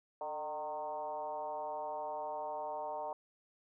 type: tone with frequency modulation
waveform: sine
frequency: 763 Hz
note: G5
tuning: 47 cents flat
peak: -37 dBFS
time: 0.21-3.13 s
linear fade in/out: 2 ms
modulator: 158 Hz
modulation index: 1.5
effects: none